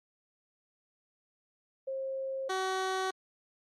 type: tone pair in turn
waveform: sine / 15% pulse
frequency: 534 / 377.6 Hz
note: C5 / F#4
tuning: +35 / +35 cents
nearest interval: tritone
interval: 600 cents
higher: first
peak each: -33 / -24 dBFS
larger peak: second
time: 1.87-2.49 / 2.49-3.11 s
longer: neither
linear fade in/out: 10 ms
effects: low-pass 7000 Hz 12 dB/octave + Opus 48 kbps

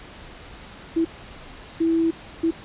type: tone bursts at uneven times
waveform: sine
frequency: 328.9 Hz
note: E4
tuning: 4 cents flat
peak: -17 dBFS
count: 3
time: 0.96-1.05 / 1.8-2.11 / 2.43-2.51 s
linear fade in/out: 10 ms
effects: pink hiss -42 dBFS RMS until 2.64 s + resampled to 8000 Hz

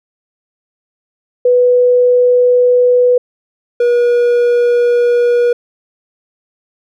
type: tone pair in turn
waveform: sine / triangle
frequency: 493.9 / 481.5 Hz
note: B4 / B4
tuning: 0 / -44 cents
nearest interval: unison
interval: 44 cents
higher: first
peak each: -6 dBFS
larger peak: neither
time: 1.45-3.18 / 3.8-5.53 s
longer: neither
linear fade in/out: 5 ms
effects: none

